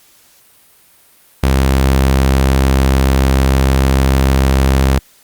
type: tone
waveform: sawtooth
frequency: 66.7 Hz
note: C2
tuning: 34 cents sharp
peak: -5 dBFS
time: 1.43-4.99 s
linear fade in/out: 5 ms
effects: white hiss -48 dBFS RMS until 5.23 s + Opus 48 kbps